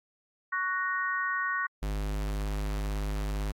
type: chord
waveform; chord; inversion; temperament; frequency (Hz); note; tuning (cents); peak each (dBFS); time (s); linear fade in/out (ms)
sine; F# major; second; equal with one note detuned; 1117.1 / 1480 / 1864.7; C#6 / F#6 / A#6; +13 / 0 / 0; -32; 0.52-1.67; 10
type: tone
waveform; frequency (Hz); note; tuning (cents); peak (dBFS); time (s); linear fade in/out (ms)
square; 51; G#1; -31; -30; 1.82-3.52; 10
effects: AAC 48 kbps